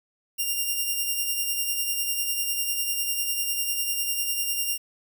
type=tone with tremolo; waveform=5% pulse; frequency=2794 Hz; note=F7; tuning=in tune; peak=-14 dBFS; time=0.38-4.78 s; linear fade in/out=20 ms; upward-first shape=sine; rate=10 Hz; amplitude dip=40%; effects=9-bit